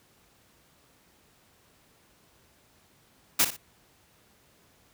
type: noise with echo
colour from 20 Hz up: white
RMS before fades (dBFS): -21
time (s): 3.39-3.45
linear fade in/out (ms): 10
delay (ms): 59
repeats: 2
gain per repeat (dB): -11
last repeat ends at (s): 3.568
effects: pink hiss -62 dBFS RMS until 4.93 s + high-pass 60 Hz 12 dB/octave